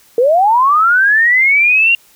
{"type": "linear sweep", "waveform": "sine", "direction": "up", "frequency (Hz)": [452.7, 2794], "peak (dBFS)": -7, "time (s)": [0.18, 1.95], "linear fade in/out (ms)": 2, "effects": ["white hiss -48 dBFS RMS until 2.15 s"]}